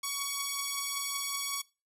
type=beating tone pair; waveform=5% pulse; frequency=1117 / 1122.3 Hz; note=C#6 / C#6; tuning=+13 / +21 cents; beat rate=5.3 Hz; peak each=-27 / -21 dBFS; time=0.03-1.62 s; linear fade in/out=10 ms; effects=noise-tail reverb RT60 0.3 s tail -23 dB re dry + resampled to 32000 Hz